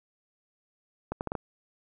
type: accelerating click train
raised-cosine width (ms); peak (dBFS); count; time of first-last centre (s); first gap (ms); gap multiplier
1; -17; 5; 1.12-1.352; 89; 0.72
effects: none